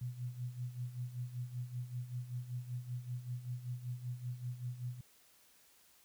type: tone with tremolo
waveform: sine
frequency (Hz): 123.47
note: B2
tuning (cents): 0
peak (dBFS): -36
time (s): 0.01-5.01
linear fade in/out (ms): 5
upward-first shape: sine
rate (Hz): 5.2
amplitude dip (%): 75
effects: white hiss -66 dBFS RMS until 6.04 s